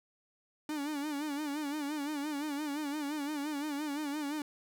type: tone with vibrato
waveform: 45% pulse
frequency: 293.7 Hz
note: D4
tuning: in tune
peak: -34 dBFS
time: 0.69-4.42 s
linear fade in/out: 2 ms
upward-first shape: sine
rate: 5.8 Hz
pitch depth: 89 cents each way
effects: none